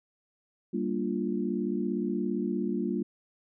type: chord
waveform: sine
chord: G minor seventh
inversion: none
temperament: equal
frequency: 196 / 233.1 / 293.7 / 349.2 Hz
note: G3 / Bb3 / D4 / F4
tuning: 0 / 0 / 0 / 0 cents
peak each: -32 / -32 / -35 / -33 dBFS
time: 0.73-3.03 s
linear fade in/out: 10 ms
effects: none